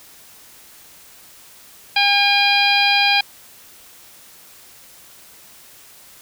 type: harmonic tone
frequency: 808 Hz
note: G#5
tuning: 48 cents flat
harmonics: 1 / 2 / 3 / 4 / 5 / 6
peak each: -19 / -23 / -17 / -20 / -22 / -23 dBFS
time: 1.96-3.21 s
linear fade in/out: 5 ms
effects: white hiss -45 dBFS RMS until 6.21 s